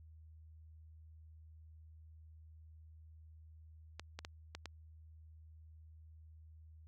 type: clicks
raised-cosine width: 0.2 ms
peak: -27 dBFS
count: 5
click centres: 3.996 / 4.19 / 4.249 / 4.55 / 4.657 s
effects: added 79 Hz sine -55 dBFS peak until 6.87 s